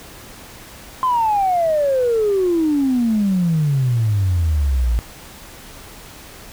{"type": "exponential sweep", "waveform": "sine", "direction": "down", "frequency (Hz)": [1047, 55], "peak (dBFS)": -13, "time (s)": [1.03, 4.99], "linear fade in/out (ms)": 0, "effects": ["tanh soft clip ceiling -10 dBFS", "pink hiss -39 dBFS RMS until 6.52 s"]}